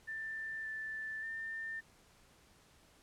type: tone with pitch steps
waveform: sine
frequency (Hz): 1777 / 1761 / 1800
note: A6 / A6 / A6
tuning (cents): +17 / +1 / +39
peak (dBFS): -39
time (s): 0.07-1.81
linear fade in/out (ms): 20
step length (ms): 580
effects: pink hiss -65 dBFS RMS until 3.02 s + low-pass 11000 Hz 12 dB/octave